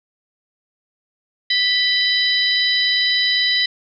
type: harmonic tone with a mistuned harmonic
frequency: 987.8 Hz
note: B5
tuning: in tune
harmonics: 2 / 3 / 4 / 5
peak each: -20 / -22 / -18 / -24 dBFS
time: 1.5-3.66 s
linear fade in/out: 5 ms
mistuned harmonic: 3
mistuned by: +64 cents
effects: none